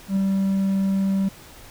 triangle tone with ADSR envelope, 194.1 Hz, G3, 17 cents flat, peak -14 dBFS, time 0.08-1.29 s, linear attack 84 ms, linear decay 5 ms, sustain -2 dB, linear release 10 ms, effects tanh soft clip ceiling -10 dBFS + pink hiss -45 dBFS RMS until 1.7 s

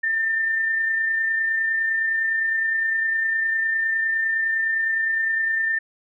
sine tone with amplitude modulation, 1797 Hz, A6, 36 cents sharp, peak -18 dBFS, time 0.03-5.79 s, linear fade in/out 10 ms, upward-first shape sine, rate 29.8 Hz, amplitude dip 30%, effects none

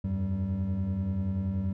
triangle tone cluster, 84.6 / 95 / 192.9 Hz, E2 / F#2 / G3, +45 / +46 / -28 cents, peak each -32 / -28 / -28 dBFS, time 0.04-1.73 s, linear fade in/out 5 ms, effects tanh soft clip ceiling -20 dBFS

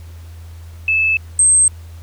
sine tone pair in turn, 2617 / 8342 Hz, E7 / C9, -13 / -6 cents, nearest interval octave + minor sixth, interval 2007 cents, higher second, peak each -12 / -8 dBFS, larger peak second, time 0.88-1.17 / 1.39-1.68 s, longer neither, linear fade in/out 2 ms, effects added 83 Hz sine -32 dBFS peak until 2.02 s + pink hiss -48 dBFS RMS until 2.02 s

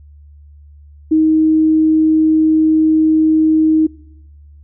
sine tone, 314.6 Hz, D#4, 19 cents sharp, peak -8 dBFS, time 1.11-3.87 s, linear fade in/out 10 ms, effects noise-tail reverb RT60 1.0 s tail -24 dB re dry + added 73 Hz sine -38 dBFS peak until 4.63 s

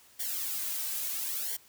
blue noise with flanger, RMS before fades -34 dBFS, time 0.19-1.57 s, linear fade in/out 10 ms, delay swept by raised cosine 0.78 to 2.88 ms, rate 0.74 Hz, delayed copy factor -0.9, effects white hiss -59 dBFS RMS until 1.68 s

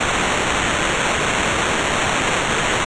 white noise with sample-and-hold, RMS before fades -19 dBFS, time 0-2.85 s, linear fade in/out 10 ms, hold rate 4900 Hz, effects resampled to 22050 Hz

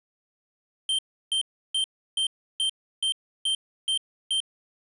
square tone bursts, 3136 Hz, G7, in tune, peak -23 dBFS, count 9, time 0.89-4.403 s, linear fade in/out 2 ms, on 97 ms, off 330 ms, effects resampled to 24000 Hz + 10-bit

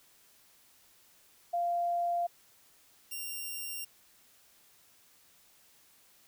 sine / 5% pulse tone pair in turn, 694 / 2776 Hz, F5 / F7, -11 / -11 cents, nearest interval 2 octaves, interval 2400 cents, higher second, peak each -28 dBFS, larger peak neither, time 1.53-2.27 / 3.11-3.85 s, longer neither, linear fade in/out 10 ms, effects white hiss -63 dBFS RMS until 6.27 s

